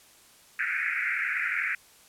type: band-pass noise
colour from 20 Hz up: white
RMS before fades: -29 dBFS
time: 0.59-1.75 s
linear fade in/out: 2 ms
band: 1400 to 2400 Hz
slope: 96 dB/octave
effects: white hiss -56 dBFS RMS until 2.08 s + low-pass 12000 Hz 12 dB/octave